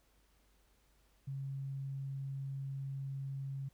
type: tone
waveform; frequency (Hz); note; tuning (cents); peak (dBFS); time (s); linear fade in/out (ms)
sine; 136.5; C#3; -26; -38; 1.27-3.69; 10
effects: added 50 Hz sine -70 dBFS peak until 3.73 s + pink hiss -73 dBFS RMS until 3.73 s